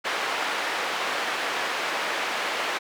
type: band-pass noise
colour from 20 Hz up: white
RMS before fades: -28 dBFS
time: 0.04-2.79 s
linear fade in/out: 20 ms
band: 450 to 2200 Hz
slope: 12 dB/octave
effects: none